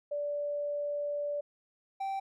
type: tone pair in turn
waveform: sine / triangle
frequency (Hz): 582 / 778.8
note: D5 / G5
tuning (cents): -16 / -12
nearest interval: perfect fourth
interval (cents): 504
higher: second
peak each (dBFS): -31 / -30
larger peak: second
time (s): 0.11-1.41 / 2-2.2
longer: first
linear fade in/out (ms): 10
effects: none